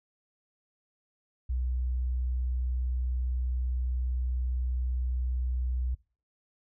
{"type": "tone", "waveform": "sine", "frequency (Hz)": 62.4, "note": "B1", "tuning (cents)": 19, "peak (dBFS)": -27, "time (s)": [1.49, 5.95], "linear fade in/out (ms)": 10, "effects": ["noise-tail reverb RT60 0.4 s tail -23 dB re dry"]}